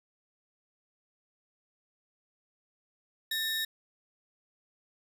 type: tone pair together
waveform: 45% pulse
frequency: 1786 / 3784 Hz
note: A6 / A#7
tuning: +25 / +25 cents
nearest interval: octave + minor second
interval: 1300 cents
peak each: -34 / -32 dBFS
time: 3.31-3.65 s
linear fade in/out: 5 ms
effects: none